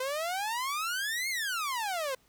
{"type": "exponential two-way sweep", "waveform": "sawtooth", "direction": "up then down", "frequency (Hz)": [505, 2192, 505], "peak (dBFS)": -27, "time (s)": [0, 2.15], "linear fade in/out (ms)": 5, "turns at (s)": 1.29, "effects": ["pink hiss -66 dBFS RMS until 2.28 s"]}